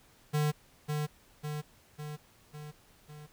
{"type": "tone with echo", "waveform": "square", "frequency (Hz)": 150, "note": "D3", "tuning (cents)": 37, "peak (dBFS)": -27, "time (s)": [0.33, 0.52], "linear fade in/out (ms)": 20, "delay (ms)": 550, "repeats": 5, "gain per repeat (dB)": -4, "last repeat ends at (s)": 3.27, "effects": ["pink hiss -62 dBFS RMS until 3.32 s"]}